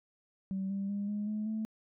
sine tone with pitch steps, 192 / 197.06 / 202.2 / 207.6 / 213 / 218.6 Hz, G3 / G3 / G#3 / G#3 / G#3 / A3, -36 / +9 / -46 / 0 / +44 / -11 cents, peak -31 dBFS, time 0.51-1.65 s, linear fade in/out 0 ms, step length 190 ms, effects tanh soft clip ceiling -28 dBFS

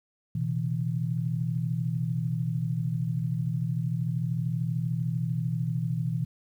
sine tone cluster, 122.6 / 135.7 / 162.9 Hz, B2 / C#3 / E3, -12 / -36 / -20 cents, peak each -29 / -36 / -29 dBFS, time 0.35-6.25 s, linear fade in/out 5 ms, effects 10-bit

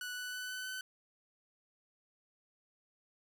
sawtooth tone with pitch steps, 1480 / 1488.6 / 1497.2 / 1505.9 / 1514.6 Hz, F#6 / F#6 / F#6 / F#6 / F#6, 0 / +10 / +20 / +30 / +40 cents, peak -36 dBFS, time 0.01-0.81 s, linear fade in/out 2 ms, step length 160 ms, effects none

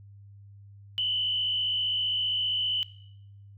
sine tone with frequency modulation, 3000 Hz, F#7, 23 cents sharp, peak -25 dBFS, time 0.98-2.83 s, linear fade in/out 0 ms, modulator 55.2 Hz, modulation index 1.4, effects noise-tail reverb RT60 0.9 s tail -21 dB re dry + added 100 Hz sine -47 dBFS peak until 3.57 s

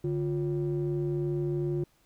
triangle ring-modulated tone, 103.83 Hz, G#2, in tune, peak -22 dBFS, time 0.04-1.84 s, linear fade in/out 5 ms, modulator 249 Hz, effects pink hiss -67 dBFS RMS until 2.05 s

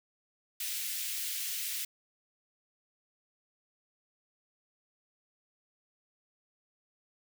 white high-pass noise, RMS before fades -36 dBFS, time 0.6-1.85 s, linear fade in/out 5 ms, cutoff 2000 Hz, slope 24 dB/octave, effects none

